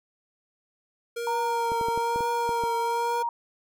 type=tone with vibrato; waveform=square; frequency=468.3 Hz; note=A#4; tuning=8 cents sharp; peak=-30 dBFS; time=1.16-3.23 s; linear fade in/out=10 ms; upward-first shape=triangle; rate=1.1 Hz; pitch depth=35 cents each way
type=tone with pitch glide; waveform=sine; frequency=928 to 939.9 Hz; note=A#5 to A#5; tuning=-8 to +14 cents; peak=-25 dBFS; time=1.27-3.29 s; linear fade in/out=2 ms; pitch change=+22 cents; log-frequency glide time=1.69-2.84 s
type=clicks; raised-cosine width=2 ms; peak=-22 dBFS; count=8; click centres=1.719 / 1.812 / 1.885 / 1.976 / 2.16 / 2.207 / 2.492 / 2.637 s
effects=none